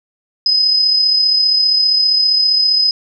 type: tone with amplitude modulation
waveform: sine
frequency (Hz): 5040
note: D#8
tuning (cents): +21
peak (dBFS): -8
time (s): 0.46-2.91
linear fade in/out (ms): 2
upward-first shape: sine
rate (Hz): 35.1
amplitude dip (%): 40
effects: none